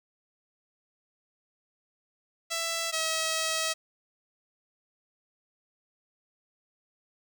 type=tone pair in turn; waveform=5% pulse; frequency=663 / 642.3 Hz; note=E5 / E5; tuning=+10 / -45 cents; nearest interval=minor second; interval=55 cents; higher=first; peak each=-18 / -16 dBFS; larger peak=second; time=2.5-2.92 / 2.92-3.74 s; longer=second; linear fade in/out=20 ms; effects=none